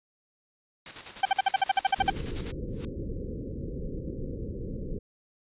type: noise with tremolo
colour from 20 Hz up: white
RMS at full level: -38 dBFS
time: 0.86-2.52 s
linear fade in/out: 2 ms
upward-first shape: square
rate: 10 Hz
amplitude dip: 60%
type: tone bursts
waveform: 40% pulse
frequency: 778 Hz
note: G5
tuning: 13 cents flat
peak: -18 dBFS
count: 12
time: 1.23-2.101 s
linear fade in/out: 5 ms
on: 24 ms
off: 53 ms
type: low-pass noise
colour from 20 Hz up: pink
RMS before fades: -35 dBFS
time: 1.98-4.99 s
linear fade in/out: 10 ms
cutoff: 530 Hz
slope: 96 dB/octave
type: noise with exponential growth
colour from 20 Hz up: white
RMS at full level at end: -38 dBFS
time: 2.67-2.85 s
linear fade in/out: 2 ms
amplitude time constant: 38 ms
effects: resampled to 8000 Hz